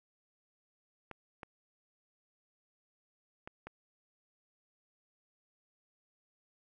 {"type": "clicks", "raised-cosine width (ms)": 0.5, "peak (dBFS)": -29, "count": 4, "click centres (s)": [1.113, 1.432, 3.475, 3.67], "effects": []}